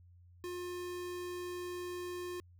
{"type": "tone", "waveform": "square", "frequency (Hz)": 356.1, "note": "F4", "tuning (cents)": 34, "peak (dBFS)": -40, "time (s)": [0.44, 2.4], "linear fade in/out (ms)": 0, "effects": ["added 88 Hz sine -57 dBFS peak until 2.59 s"]}